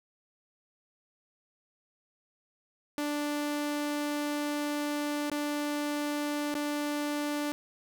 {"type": "tone with dropouts", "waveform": "sawtooth", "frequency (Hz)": 293.7, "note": "D4", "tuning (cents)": 0, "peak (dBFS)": -26, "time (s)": [2.98, 7.52], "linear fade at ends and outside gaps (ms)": 0, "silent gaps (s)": [[5.299, 5.316], [6.542, 6.551]], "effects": []}